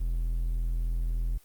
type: tone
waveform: triangle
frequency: 41.72 Hz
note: E1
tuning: 22 cents sharp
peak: -24 dBFS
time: 0-1.38 s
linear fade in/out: 10 ms
effects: white hiss -61 dBFS RMS until 1.44 s + Opus 32 kbps

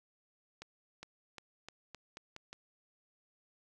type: accelerating click train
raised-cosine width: 0.2 ms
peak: -29 dBFS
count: 8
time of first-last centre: 0.62-2.53 s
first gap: 410 ms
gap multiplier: 0.86
effects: none

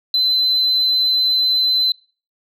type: tone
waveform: sine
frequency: 4046 Hz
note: B7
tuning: 41 cents sharp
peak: -12 dBFS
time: 0.14-1.92 s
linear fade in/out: 2 ms
effects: noise-tail reverb RT60 0.4 s tail -25 dB re dry + tanh soft clip ceiling -10 dBFS

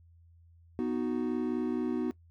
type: chord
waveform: triangle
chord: B major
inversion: none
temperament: equal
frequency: 246.9 / 311.1 / 370 Hz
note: B3 / D#4 / F#4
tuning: 0 / 0 / 0 cents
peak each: -30 / -32 / -32 dBFS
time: 0.79-2.11 s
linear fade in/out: 0 ms
effects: noise-tail reverb RT60 0.1 s tail -19 dB re dry + added 84 Hz sine -56 dBFS peak until 2.3 s

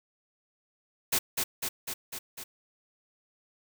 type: noise with echo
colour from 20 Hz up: white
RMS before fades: -26 dBFS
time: 1.12-1.19 s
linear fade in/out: 10 ms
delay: 250 ms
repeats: 5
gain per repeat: -3 dB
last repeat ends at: 2.44 s
effects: none

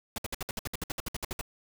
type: noise bursts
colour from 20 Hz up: pink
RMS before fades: -34 dBFS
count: 16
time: 0.16-1.412 s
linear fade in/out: 2 ms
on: 22 ms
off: 60 ms
effects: none

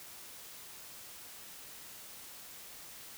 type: silence
effects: white hiss -50 dBFS RMS until 3.17 s

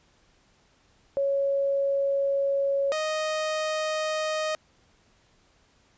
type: tone pair in turn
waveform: sine / sawtooth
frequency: 554.4 / 622.3 Hz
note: C#5 / D#5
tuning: 0 / 0 cents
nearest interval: major second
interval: 200 cents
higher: second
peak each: -22 dBFS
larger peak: neither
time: 1.17-2.92 / 2.92-4.55 s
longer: first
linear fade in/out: 0 ms
effects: pink hiss -63 dBFS RMS until 5.97 s + resampled to 16000 Hz

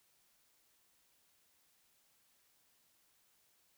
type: silence
effects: white hiss -73 dBFS RMS until 3.77 s

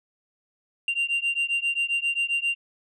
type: beating tone pair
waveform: sine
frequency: 2772 / 2779.5 Hz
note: F7 / F7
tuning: -14 / -9 cents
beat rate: 7.5 Hz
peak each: -24 dBFS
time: 0.88-2.55 s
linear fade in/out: 2 ms
effects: tanh soft clip ceiling -20 dBFS

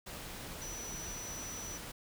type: tone in noise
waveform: sine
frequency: 5920 Hz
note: F#8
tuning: in tune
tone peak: -43 dBFS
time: 0.61-1.78 s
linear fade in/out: 10 ms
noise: pink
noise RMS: -45 dBFS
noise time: 0.06-1.92 s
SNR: -1 dB
effects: none

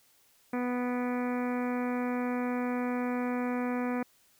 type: harmonic tone with a mistuned harmonic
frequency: 246.9 Hz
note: B3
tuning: in tune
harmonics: 1 / 2 / 3 / 4 / 5 / 6 / 7 / 8 / 9 / 10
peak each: -30 / -36 / -40 / -42 / -44 / -46 / -47 / -48 / -49 / -50 dBFS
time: 0.53-4.03 s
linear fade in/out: 5 ms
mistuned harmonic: 10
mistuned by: -51 cents
effects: white hiss -65 dBFS RMS until 4.39 s

